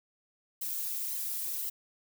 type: noise with flanger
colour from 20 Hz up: violet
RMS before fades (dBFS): -35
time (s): 0.61-1.7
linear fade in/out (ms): 10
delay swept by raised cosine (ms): 0.95 to 4.85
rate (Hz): 1.9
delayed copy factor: +0.9
effects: none